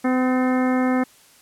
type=harmonic tone with a mistuned harmonic; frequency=255.2 Hz; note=C4; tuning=43 cents flat; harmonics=1 / 2 / 3 / 4 / 5 / 6 / 7 / 8; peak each=-18 / -26 / -28 / -34 / -31 / -37 / -33 / -35 dBFS; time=0.04-1.04 s; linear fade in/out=10 ms; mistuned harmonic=8; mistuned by=+81 cents; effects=white hiss -52 dBFS RMS until 1.41 s + low-pass 12000 Hz 12 dB/octave